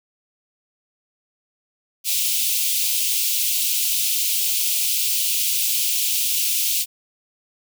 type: high-pass noise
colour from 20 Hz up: white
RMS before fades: -21 dBFS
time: 2.04-6.86 s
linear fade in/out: 50 ms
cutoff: 2500 Hz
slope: 48 dB/octave
effects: none